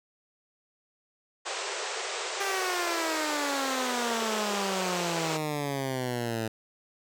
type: band-pass noise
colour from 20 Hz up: pink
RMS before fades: -34 dBFS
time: 1.45-5.38 s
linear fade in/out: 20 ms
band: 370 to 8400 Hz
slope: 96 dB/octave
type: exponential sweep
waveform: 10% pulse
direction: down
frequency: 400 to 110 Hz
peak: -21 dBFS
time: 2.4-6.48 s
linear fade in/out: 5 ms
effects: none